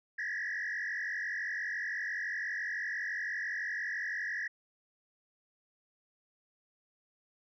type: tone with frequency modulation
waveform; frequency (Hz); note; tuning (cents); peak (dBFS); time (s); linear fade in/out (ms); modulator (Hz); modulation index
sine; 1801; A6; +40; -32; 0.18-4.48; 10; 45.9; 3.3
effects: tanh soft clip ceiling -31 dBFS